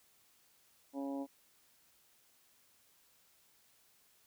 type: harmonic tone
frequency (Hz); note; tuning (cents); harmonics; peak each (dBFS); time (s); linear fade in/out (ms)
138.59; C#3; 0; 2 / 3 / 4 / 5 / 6 / 7; -38 / -53 / -45 / -51 / -51 / -54; 0.93-1.27; 50
effects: white hiss -69 dBFS RMS until 4.26 s